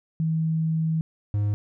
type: tone pair in turn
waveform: sine / triangle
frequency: 160.5 / 103.3 Hz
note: E3 / G#2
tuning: -46 / -9 cents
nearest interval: minor sixth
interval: 763 cents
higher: first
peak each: -21 / -19 dBFS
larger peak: second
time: 0.2-1.01 / 1.34-1.54 s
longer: first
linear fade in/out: 0 ms
effects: none